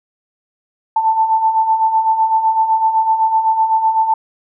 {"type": "beating tone pair", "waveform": "sine", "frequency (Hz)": [880, 887.9], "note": ["A5", "A5"], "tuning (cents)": [0, 15], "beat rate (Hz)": 7.9, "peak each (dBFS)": [-19, -12], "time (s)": [0.96, 4.14], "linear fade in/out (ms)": 5, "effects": []}